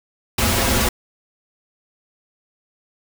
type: noise with comb filter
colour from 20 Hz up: pink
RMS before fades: -18 dBFS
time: 0.38-0.89 s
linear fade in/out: 5 ms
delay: 6.6 ms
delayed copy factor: -0.9
effects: none